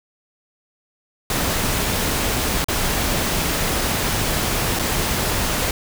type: noise with dropouts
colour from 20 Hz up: pink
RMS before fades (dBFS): -21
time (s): 1.3-5.71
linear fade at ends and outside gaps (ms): 2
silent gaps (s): 2.644-2.684 / 4.79-4.794
effects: none